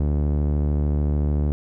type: tone with low-pass filter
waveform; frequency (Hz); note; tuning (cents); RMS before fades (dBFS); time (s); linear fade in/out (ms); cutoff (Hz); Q
sawtooth; 73.42; D2; 0; -21; 0-1.52; 0; 440; 0.57
effects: none